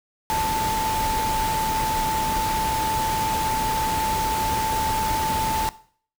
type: tone in noise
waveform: sine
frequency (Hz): 880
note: A5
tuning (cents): 0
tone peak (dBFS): -22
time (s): 0.3-5.69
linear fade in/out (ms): 0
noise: pink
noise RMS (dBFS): -28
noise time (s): 0.3-5.69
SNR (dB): +3
effects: noise-tail reverb RT60 0.5 s tail -17 dB re dry